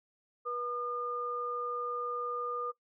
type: tone pair together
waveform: sine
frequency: 485 / 1213 Hz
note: B4 / D#6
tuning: -31 / -44 cents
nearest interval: octave + major third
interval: 1587 cents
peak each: -38 / -35 dBFS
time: 0.45-2.72 s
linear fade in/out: 20 ms
effects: noise-tail reverb RT60 0.1 s tail -17 dB re dry